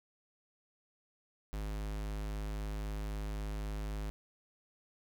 square tone, 51.91 Hz, G#1, in tune, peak -37 dBFS, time 1.53-4.1 s, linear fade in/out 0 ms, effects none

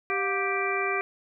harmonic tone with a mistuned harmonic, 392 Hz, G4, in tune, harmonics 1 / 2 / 3 / 4 / 5 / 6, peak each -30 / -34 / -31 / -35 / -34 / -30 dBFS, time 0.1-1.01 s, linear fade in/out 0 ms, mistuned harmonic 2, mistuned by -150 cents, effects none

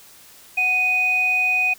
sine tone pair together, 740 / 2489 Hz, F#5 / D#7, 0 / 0 cents, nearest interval octave + major sixth, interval 2100 cents, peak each -27 / -16 dBFS, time 0.57-1.74 s, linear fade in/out 10 ms, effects tanh soft clip ceiling -10 dBFS + white hiss -47 dBFS RMS until 1.78 s

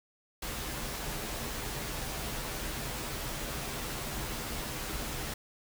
pink noise with comb filter, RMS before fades -37 dBFS, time 0.42-5.34 s, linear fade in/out 5 ms, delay 11 ms, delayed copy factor -0.55, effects none

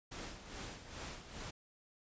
pink noise with tremolo, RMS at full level -45 dBFS, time 0.11-1.51 s, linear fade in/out 10 ms, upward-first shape sine, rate 2.4 Hz, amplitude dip 65%, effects resampled to 16000 Hz

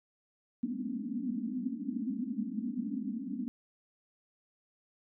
white band-pass noise, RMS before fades -36 dBFS, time 0.63-3.48 s, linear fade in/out 0 ms, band 200 to 280 Hz, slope 96 dB/octave, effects none

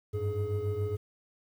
triangle tone cluster, 95.8 / 103 / 421.3 Hz, G2 / G#2 / G#4, -39 / -14 / +25 cents, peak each -31 dBFS, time 0.13-0.97 s, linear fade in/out 20 ms, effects tanh soft clip ceiling -19 dBFS + 10-bit

